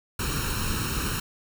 pink noise with comb filter, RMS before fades -28 dBFS, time 0.19-1.2 s, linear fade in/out 5 ms, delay 0.73 ms, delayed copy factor +0.8, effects none

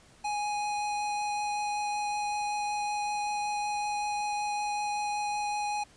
square tone with vibrato, 830.6 Hz, G#5, in tune, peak -30 dBFS, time 0.24-5.84 s, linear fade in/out 10 ms, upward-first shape triangle, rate 5.3 Hz, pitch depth 9 cents each way, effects pink hiss -58 dBFS RMS until 5.96 s + resampled to 22050 Hz

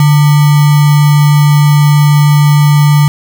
sine tone with sample-and-hold, 146.83 Hz, D3, in tune, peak -3 dBFS, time 0-3.08 s, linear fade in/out 2 ms, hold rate 1050 Hz, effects none

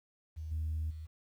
sine tone with level steps, 78.7 Hz, D#2, 20 cents sharp, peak -38 / -31 / -41 dBFS, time 0.36-1.07 s, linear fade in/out 20 ms, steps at 0.51 / 0.9 s, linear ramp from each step 10 ms, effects tanh soft clip ceiling -29 dBFS + 11-bit

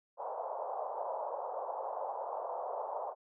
pink band-pass noise, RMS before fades -39 dBFS, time 0.17-3.15 s, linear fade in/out 50 ms, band 520 to 1000 Hz, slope 48 dB/octave, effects none

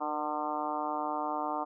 harmonic tone with a mistuned harmonic, 150.4 Hz, D3, 42 cents sharp, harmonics 2 / 3 / 4 / 5 / 6 / 7 / 8 / 9, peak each -39 / -45 / -40 / -36 / -36 / -39 / -39 / -50 dBFS, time 0-1.65 s, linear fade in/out 20 ms, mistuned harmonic 3, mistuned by +61 cents, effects none

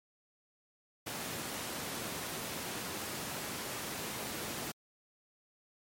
pink high-pass noise, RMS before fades -40 dBFS, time 1.06-4.72 s, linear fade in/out 10 ms, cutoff 140 Hz, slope 12 dB/octave, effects MP3 64 kbps

